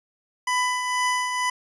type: tone with tremolo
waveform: 25% pulse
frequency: 997 Hz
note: B5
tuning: 16 cents sharp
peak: -16 dBFS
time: 0.47-1.5 s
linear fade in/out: 5 ms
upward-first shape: triangle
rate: 2.1 Hz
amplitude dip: 50%
effects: resampled to 24000 Hz